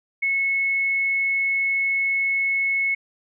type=tone; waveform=sine; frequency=2193 Hz; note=C#7; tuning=19 cents flat; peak=-19 dBFS; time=0.22-2.95 s; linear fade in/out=10 ms; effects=none